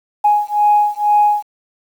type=beating tone pair; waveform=sine; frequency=832 / 834.1 Hz; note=G#5 / G#5; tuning=+3 / +7 cents; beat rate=2.1 Hz; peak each=-13 / -13 dBFS; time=0.24-1.43 s; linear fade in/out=10 ms; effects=tanh soft clip ceiling -3 dBFS + 7-bit